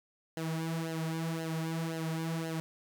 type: tone with flanger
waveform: sawtooth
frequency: 162.5 Hz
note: E3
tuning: 24 cents flat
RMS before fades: -35 dBFS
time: 0.37-2.6 s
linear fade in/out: 0 ms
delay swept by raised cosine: 0.84 to 4.64 ms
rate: 1.9 Hz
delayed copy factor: -0.75
effects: none